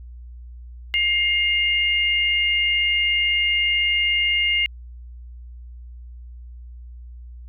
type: tone pair together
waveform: sine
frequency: 2122 / 2827 Hz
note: C7 / F7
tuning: +24 / +20 cents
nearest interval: perfect fourth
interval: 496 cents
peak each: -20 dBFS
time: 0.94-4.66 s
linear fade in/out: 0 ms
effects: added 60 Hz sine -36 dBFS peak until 7.48 s